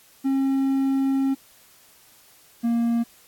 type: tone pair in turn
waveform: triangle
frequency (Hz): 270 / 233.7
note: C#4 / A#3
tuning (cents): -45 / +5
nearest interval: major second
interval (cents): 250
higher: first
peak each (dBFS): -17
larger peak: neither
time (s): 0.24-1.35 / 2.63-3.04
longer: first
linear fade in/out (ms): 20
effects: white hiss -54 dBFS RMS until 3.27 s + AAC 64 kbps